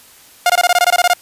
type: tone bursts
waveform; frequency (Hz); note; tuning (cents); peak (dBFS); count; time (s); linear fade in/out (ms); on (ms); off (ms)
sawtooth; 710; F5; +28; -5; 12; 0.46-1.135; 2; 37; 21
effects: white hiss -44 dBFS RMS until 1.21 s + resampled to 32000 Hz